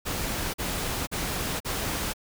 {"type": "noise bursts", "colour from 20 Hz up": "pink", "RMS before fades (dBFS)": -30, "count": 4, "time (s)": [0.05, 2.136], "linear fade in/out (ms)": 20, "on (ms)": 490, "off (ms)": 42, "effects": []}